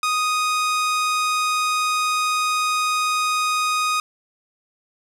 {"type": "tone", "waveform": "sawtooth", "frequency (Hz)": 1244.5, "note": "D#6", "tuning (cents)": 0, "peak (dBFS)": -15, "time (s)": [0.03, 4], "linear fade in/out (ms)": 2, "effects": ["low-pass 10000 Hz 12 dB/octave", "8-bit"]}